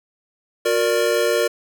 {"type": "chord", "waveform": "square", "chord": "Gb augmented", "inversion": "none", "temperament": "equal with one note detuned", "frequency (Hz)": [362, 466.2, 587.3], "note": ["Gb4", "Bb4", "D5"], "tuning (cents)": [-38, 0, 0], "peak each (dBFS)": [-24, -20, -22], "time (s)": [0.65, 1.48], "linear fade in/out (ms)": 10, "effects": []}